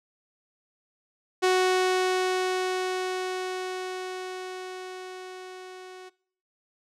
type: tone with level ramp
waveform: sawtooth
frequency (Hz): 370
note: F#4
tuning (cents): 0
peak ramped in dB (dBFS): -15 to -38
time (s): 1.42-6.1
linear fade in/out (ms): 20
effects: noise-tail reverb RT60 0.6 s tail -23 dB re dry + low-pass 8000 Hz 12 dB/octave